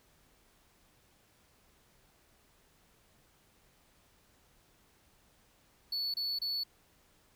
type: tone bursts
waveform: triangle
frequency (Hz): 4435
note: C#8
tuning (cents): 0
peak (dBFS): -31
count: 3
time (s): 5.92-6.636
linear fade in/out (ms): 5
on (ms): 220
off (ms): 28
effects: pink hiss -67 dBFS RMS until 7.35 s